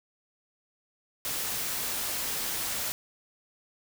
white noise, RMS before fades -32 dBFS, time 1.25-2.92 s, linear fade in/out 0 ms, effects none

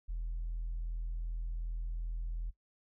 sine tone, 41.32 Hz, E1, 5 cents sharp, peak -33 dBFS, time 0.08-2.51 s, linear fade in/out 20 ms, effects noise-tail reverb RT60 0.1 s tail -19 dB re dry + tanh soft clip ceiling -32 dBFS

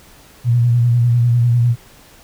sine tone with vibrato, 119.7 Hz, A#2, 46 cents sharp, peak -10 dBFS, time 0.44-1.76 s, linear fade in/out 50 ms, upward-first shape square, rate 10 Hz, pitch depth 31 cents each way, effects pink hiss -45 dBFS RMS until 2.23 s

